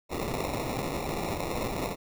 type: noise with sample-and-hold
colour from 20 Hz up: white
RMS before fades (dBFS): -32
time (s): 0.09-1.96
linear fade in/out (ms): 50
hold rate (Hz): 1575
effects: none